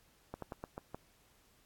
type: slowing click train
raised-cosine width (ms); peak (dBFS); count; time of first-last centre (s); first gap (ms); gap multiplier
1; -27; 6; 0.34-0.946; 83; 1.19
effects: pink hiss -68 dBFS RMS until 1.65 s + AAC 64 kbps